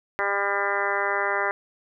harmonic tone, 200.2 Hz, G3, 37 cents sharp, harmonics 2 / 3 / 4 / 5 / 6 / 7 / 8 / 9 / 10, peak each -31 / -31 / -31 / -31 / -31 / -31 / -31 / -31 / -31 dBFS, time 0.19-1.51 s, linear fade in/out 0 ms, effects none

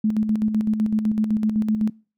sine tone with tremolo, 215.6 Hz, A3, 35 cents flat, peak -16 dBFS, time 0.04-1.9 s, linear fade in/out 5 ms, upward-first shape square, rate 7.9 Hz, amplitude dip 50%, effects noise-tail reverb RT60 0.4 s tail -26 dB re dry

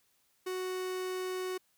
45% pulse tone, 370 Hz, F#4, in tune, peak -34 dBFS, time 0.46-1.58 s, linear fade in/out 10 ms, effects white hiss -72 dBFS RMS until 1.77 s

